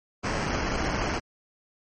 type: noise with sample-and-hold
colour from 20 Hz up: pink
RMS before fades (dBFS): -28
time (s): 0.23-1.2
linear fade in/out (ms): 20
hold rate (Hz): 3675
effects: MP3 32 kbps